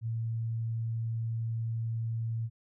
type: tone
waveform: sine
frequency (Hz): 113.9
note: A#2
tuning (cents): -40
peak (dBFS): -30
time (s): 0.01-2.5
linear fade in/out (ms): 50
effects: none